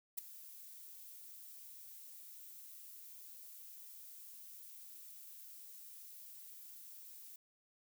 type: noise with ADSR envelope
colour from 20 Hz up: violet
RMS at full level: -37 dBFS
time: 0.17-7.36 s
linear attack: 15 ms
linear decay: 6 ms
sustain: -17 dB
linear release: 4 ms
effects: none